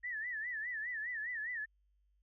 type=tone with vibrato; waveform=sine; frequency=1846 Hz; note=A#6; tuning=17 cents flat; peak=-37 dBFS; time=0.03-1.66 s; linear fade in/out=20 ms; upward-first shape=sine; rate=4.9 Hz; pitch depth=140 cents each way; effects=added 50 Hz sine -70 dBFS peak until 2.22 s